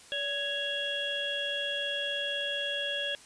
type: harmonic tone with a mistuned harmonic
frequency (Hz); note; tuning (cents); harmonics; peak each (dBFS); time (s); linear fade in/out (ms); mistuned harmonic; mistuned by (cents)
554.4; C#5; 0; 1 / 3 / 5 / 6; -37 / -36 / -38 / -33; 0.12-3.15; 0; 1; +52
effects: white hiss -53 dBFS RMS until 3.25 s + resampled to 22050 Hz